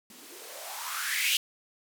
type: noise with band-pass filter sweep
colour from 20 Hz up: violet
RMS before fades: -33 dBFS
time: 0.1-1.37 s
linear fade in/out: 2 ms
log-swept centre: 210 to 3000 Hz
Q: 5.6
effects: none